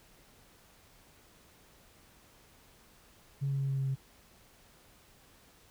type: tone with pitch steps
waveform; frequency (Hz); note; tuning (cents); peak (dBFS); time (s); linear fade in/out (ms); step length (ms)
sine; 138.59 / 137.71 / 136.84 / 135.97 / 135.11 / 134.26; C#3 / C#3 / C#3 / C#3 / C#3 / C3; 0 / -11 / -22 / -33 / -44 / +45; -28; 3.41-3.956; 20; 91
effects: tanh soft clip ceiling -25 dBFS + pink hiss -61 dBFS RMS until 5.7 s